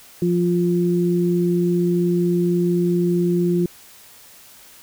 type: tone pair together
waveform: sine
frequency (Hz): 174.61 / 350.4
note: F3 / F4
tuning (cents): 0 / +6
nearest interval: octave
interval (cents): 1206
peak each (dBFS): -18 / -19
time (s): 0.22-3.66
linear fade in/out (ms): 2
effects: white hiss -46 dBFS RMS until 4.82 s